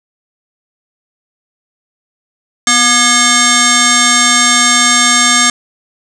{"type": "tone with frequency modulation", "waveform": "sine", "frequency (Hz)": 2637, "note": "E7", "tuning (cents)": 0, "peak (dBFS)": -6, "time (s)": [2.67, 5.5], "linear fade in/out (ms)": 2, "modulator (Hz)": 961, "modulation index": 5.6, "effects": []}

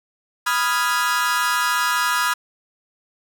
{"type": "chord", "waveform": "40% pulse", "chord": "F half-diminished seventh", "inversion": "second", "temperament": "equal", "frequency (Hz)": [987.8, 1244.5, 1396.9, 1661.2], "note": ["Cb6", "Eb6", "F6", "Ab6"], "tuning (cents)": [0, 0, 0, 0], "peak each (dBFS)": -23, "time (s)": [0.46, 2.34], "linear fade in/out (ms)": 10, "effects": []}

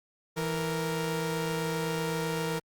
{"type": "tone pair together", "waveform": "sawtooth", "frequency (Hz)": [164.6, 466], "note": ["E3", "A#4"], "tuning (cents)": [-2, -1], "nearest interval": "octave + tritone", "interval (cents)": 1801, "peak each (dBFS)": -28, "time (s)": [0.36, 2.6], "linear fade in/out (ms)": 20, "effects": ["Opus 48 kbps"]}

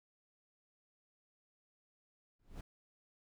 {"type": "noise with exponential growth", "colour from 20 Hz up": "brown", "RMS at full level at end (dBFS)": -39, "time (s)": [2.39, 2.61], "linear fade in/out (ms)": 5, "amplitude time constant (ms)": 47, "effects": []}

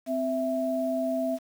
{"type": "tone pair together", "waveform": "sine", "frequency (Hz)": [259.1, 659.3], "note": ["C4", "E5"], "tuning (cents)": [-17, 0], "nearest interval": "octave + major third", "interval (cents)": 1617, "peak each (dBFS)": [-29, -27], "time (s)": [0.06, 1.39], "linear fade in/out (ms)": 50, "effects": ["8-bit"]}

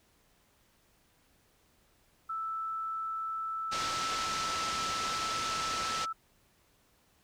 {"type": "tone", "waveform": "sine", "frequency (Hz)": 1318.5, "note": "E6", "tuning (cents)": 0, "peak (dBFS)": -33, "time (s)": [2.29, 6.13], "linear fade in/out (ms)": 10}
{"type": "low-pass noise", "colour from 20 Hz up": "white", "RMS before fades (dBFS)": -37, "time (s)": [3.71, 6.06], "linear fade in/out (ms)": 20, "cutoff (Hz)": 6100, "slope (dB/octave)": 24}
{"effects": ["pink hiss -68 dBFS RMS until 7.23 s"]}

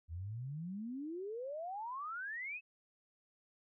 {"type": "exponential sweep", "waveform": "sine", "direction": "up", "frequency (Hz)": [77.78, 2637], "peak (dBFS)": -40, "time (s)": [0.08, 2.61], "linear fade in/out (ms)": 50, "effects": []}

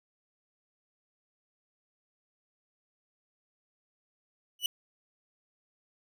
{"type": "tone with exponential growth", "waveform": "40% pulse", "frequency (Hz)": 2960, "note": "F#7", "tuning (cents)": 0, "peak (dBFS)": -22, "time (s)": [4.59, 4.66], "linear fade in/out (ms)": 2, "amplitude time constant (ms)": 15, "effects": []}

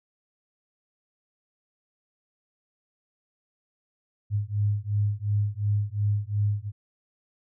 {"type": "beating tone pair", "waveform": "sine", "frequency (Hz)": [102, 104.8], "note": ["G#2", "G#2"], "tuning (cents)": [-31, 16], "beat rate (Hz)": 2.8, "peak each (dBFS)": -26, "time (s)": [4.3, 6.72], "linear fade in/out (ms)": 50, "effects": []}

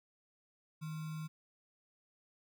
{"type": "tone with sample-and-hold", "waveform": "sine", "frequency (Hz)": 157.3, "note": "D#3", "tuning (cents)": 19, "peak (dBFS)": -39, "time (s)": [0.81, 1.28], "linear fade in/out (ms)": 20, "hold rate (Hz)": 1225, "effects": []}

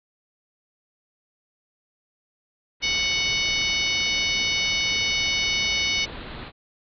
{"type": "low-pass noise", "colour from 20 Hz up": "pink", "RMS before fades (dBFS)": -37, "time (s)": [2.8, 6.52], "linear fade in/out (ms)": 50, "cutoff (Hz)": 4300, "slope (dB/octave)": 96}
{"type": "harmonic tone", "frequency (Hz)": 740, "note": "F#5", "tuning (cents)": 0, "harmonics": [3, 4, 5, 6, 7, 8], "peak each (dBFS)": [-25, -27, -29, -31, -32, -33], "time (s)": [2.82, 6.06], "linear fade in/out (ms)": 20}
{"effects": []}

